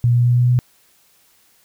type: tone with pitch steps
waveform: sine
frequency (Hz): 120.2 / 121.11 / 122.02 / 122.94 / 123.87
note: B2 / B2 / B2 / B2 / B2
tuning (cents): -46 / -33 / -20 / -7 / +6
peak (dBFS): -11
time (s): 0.04-0.59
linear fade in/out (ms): 0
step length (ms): 110
effects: white hiss -56 dBFS RMS until 1.64 s